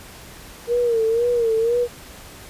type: tone with vibrato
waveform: sine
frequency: 464.7 Hz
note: A#4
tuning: 5 cents flat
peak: -16 dBFS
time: 0.67-1.88 s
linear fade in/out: 50 ms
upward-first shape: sine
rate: 2 Hz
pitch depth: 80 cents each way
effects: pink hiss -41 dBFS RMS until 2.49 s + resampled to 32000 Hz